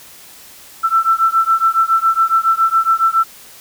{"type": "beating tone pair", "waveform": "sine", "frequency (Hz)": [1331, 1338.2], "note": ["E6", "E6"], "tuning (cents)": [16, 26], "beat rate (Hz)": 7.2, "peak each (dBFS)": -14, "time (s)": [0.83, 3.24], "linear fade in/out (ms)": 20, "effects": ["white hiss -40 dBFS RMS until 3.6 s"]}